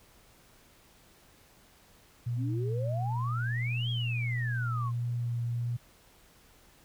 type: tone with vibrato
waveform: sine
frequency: 119.3 Hz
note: A#2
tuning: 41 cents sharp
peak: -29 dBFS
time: 2.26-5.77 s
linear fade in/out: 10 ms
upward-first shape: triangle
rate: 1.5 Hz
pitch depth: 15 cents each way
type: exponential two-way sweep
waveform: sine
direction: up then down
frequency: 241.5 to 3322 to 1045 Hz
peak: -35 dBFS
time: 2.36-4.92 s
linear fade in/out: 50 ms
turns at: 3.9 s
effects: pink hiss -60 dBFS RMS until 6.84 s